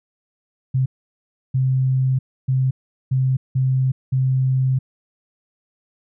sine tone bursts at uneven times, 130.81 Hz, C3, in tune, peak -15 dBFS, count 6, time 0.74-0.86 / 1.54-2.19 / 2.48-2.71 / 3.11-3.37 / 3.55-3.92 / 4.12-4.79 s, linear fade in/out 10 ms, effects none

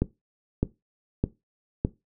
click train, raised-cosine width 3 ms, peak -9 dBFS, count 4, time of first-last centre 0.02-1.849 s, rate 1.64 Hz, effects noise-tail reverb RT60 0.2 s tail -17 dB re dry

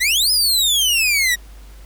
sawtooth exponential two-way sweep, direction up then down, 1877 to 5140 to 1877 Hz, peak -11 dBFS, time 0-1.36 s, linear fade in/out 20 ms, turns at 0.31 s, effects added 50 Hz sine -37 dBFS peak until 1.85 s + pink hiss -49 dBFS RMS until 1.85 s

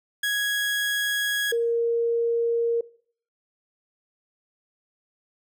30% pulse / sine tone pair in turn, 1661.2 / 466.2 Hz, G#6 / A#4, 0 / 0 cents, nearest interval octave + minor seventh, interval 2200 cents, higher first, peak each -20 dBFS, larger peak neither, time 0.23-1.52 / 1.52-2.81 s, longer neither, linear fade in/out 5 ms, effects noise-tail reverb RT60 0.5 s tail -20 dB re dry

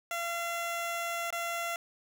15% pulse tone with dropouts, 683 Hz, F5, 39 cents flat, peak -26 dBFS, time 0.11-1.76 s, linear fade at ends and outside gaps 1 ms, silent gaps 1.305-1.326 s, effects none

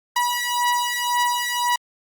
sawtooth beating tone pair, 970 / 971.9 Hz, B5 / B5, -31 / -28 cents, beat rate 1.9 Hz, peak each -19 dBFS, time 0.16-1.76 s, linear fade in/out 5 ms, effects Opus 32 kbps

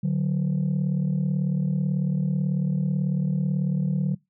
sine tone pair together, 146.83 / 185 Hz, D3 / F#3, 0 / 0 cents, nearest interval major third, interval 400 cents, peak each -22 dBFS, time 0.03-4.15 s, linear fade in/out 10 ms, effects noise-tail reverb RT60 0.2 s tail -25 dB re dry + tanh soft clip ceiling -18 dBFS

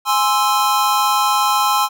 square chord, Ab augmented, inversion none, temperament equal, 830.6 / 1046.5 / 1318.5 Hz, Ab5 / C6 / E6, 0 / 0 / 0 cents, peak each -19 / -18 / -20 dBFS, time 0.05-1.89 s, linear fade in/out 50 ms, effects none

